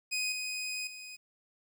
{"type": "tone with level steps", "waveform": "20% pulse", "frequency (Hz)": 2501, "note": "D#7", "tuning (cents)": 8, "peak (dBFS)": [-26, -30, -39], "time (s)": [0.11, 1.17], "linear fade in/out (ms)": 20, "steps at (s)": [0.32, 0.87], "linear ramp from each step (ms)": 2, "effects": ["11-bit"]}